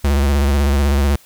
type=tone with vibrato; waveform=square; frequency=70.4 Hz; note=C#2; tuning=27 cents sharp; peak=-13 dBFS; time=0.04-1.16 s; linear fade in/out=5 ms; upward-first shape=square; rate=16 Hz; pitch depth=55 cents each way; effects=white hiss -48 dBFS RMS until 1.25 s